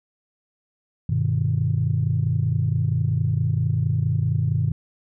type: chord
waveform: sine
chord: G augmented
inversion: none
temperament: just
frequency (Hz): 98 / 122.5 / 153.12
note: G2 / B2 / D#3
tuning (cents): 0 / -14 / -27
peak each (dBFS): -23 / -22 / -23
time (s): 1.09-4.72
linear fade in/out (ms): 5
effects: tanh soft clip ceiling -10 dBFS